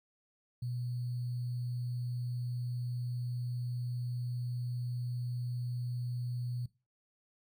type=tone with sample-and-hold; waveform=sine; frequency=122.5 Hz; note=B2; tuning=14 cents flat; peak=-34 dBFS; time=0.62-6.66 s; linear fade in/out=5 ms; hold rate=4410 Hz; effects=noise-tail reverb RT60 0.3 s tail -20 dB re dry